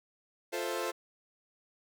sawtooth chord, F major seventh, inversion none, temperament equal, 349.2 / 440 / 523.3 / 659.3 Hz, F4 / A4 / C5 / E5, 0 / 0 / 0 / 0 cents, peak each -34 / -34 / -33 / -38 dBFS, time 0.52-0.92 s, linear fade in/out 20 ms, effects none

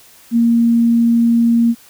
sine tone, 233.1 Hz, A#3, in tune, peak -9 dBFS, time 0.31-1.75 s, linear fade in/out 50 ms, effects white hiss -45 dBFS RMS until 1.89 s

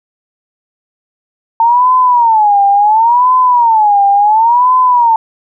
sine tone with vibrato, 901 Hz, A5, 41 cents sharp, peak -5 dBFS, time 1.6-5.16 s, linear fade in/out 2 ms, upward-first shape sine, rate 0.71 Hz, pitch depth 210 cents each way, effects none

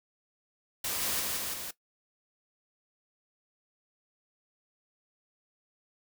white noise with echo, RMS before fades -33 dBFS, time 0.84-1.2 s, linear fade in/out 5 ms, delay 170 ms, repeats 3, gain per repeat -2 dB, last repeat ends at 1.71 s, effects noise-tail reverb RT60 0.1 s tail -17 dB re dry

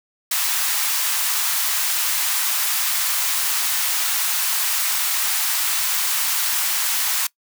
white high-pass noise, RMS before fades -21 dBFS, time 0.31-7.27 s, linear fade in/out 5 ms, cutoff 840 Hz, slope 24 dB/octave, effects noise-tail reverb RT60 0.1 s tail -22 dB re dry

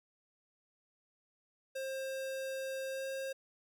square tone with pitch glide, 532 to 536 Hz, C5 to C5, +29 to +42 cents, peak -38 dBFS, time 1.75-3.33 s, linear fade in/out 10 ms, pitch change +13 cents, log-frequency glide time 2.9-3.06 s, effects none

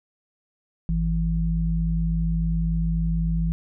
sine tone pair together, 51.8 / 164.81 Hz, G#1 / E3, -4 / 0 cents, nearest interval octave + minor sixth, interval 2004 cents, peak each -23 dBFS, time 0.89-3.52 s, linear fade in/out 0 ms, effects none

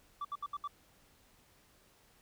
sine tone bursts, 1161 Hz, D6, 20 cents flat, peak -33 dBFS, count 5, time 0.21-0.676 s, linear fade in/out 5 ms, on 38 ms, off 69 ms, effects tanh soft clip ceiling -35 dBFS + pink hiss -66 dBFS RMS until 2.21 s

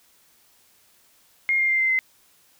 sine tone with pitch steps, 2133 / 2115 / 2096 / 2078 / 2060 Hz, C7 / C7 / C7 / C7 / C7, +33 / +18 / +2 / -12 / -28 cents, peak -18 dBFS, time 1.49-1.99 s, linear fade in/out 0 ms, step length 100 ms, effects white hiss -59 dBFS RMS until 2.59 s

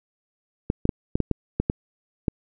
clicks, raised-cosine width 3 ms, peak -8 dBFS, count 9, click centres 0.701 / 0.854 / 0.892 / 1.155 / 1.203 / 1.313 / 1.6 / 1.699 / 2.282 s, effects none

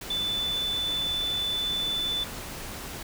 sine tone in noise, 3502 Hz, A7, 9 cents flat, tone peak -26 dBFS, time 0.1-2.24 s, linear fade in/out 5 ms, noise pink, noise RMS -38 dBFS, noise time 0.01-3.03 s, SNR +9 dB, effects none

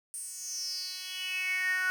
10% pulse tone with high-pass filter sweep, 370 Hz, F#4, in tune, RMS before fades -34 dBFS, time 0.14-1.9 s, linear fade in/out 0 ms, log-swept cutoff 9100 to 1500 Hz, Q 7.6, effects none

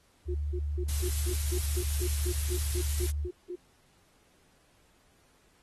sine tone, 73.42 Hz, D2, in tune, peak -29 dBFS, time 0.25-3.29 s, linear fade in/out 50 ms
sine tone bursts, 358.3 Hz, F4, 44 cents sharp, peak -34 dBFS, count 14, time 0.28-3.558 s, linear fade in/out 10 ms, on 67 ms, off 180 ms
blue noise, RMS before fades -35 dBFS, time 0.88-3.11 s, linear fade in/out 10 ms
effects pink hiss -66 dBFS RMS until 5.62 s + AAC 32 kbps

